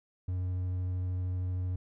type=tone with hard clipping; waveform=triangle; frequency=91.3 Hz; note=F#2; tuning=23 cents flat; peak=-31 dBFS; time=0.28-1.76 s; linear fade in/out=5 ms; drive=6 dB; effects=none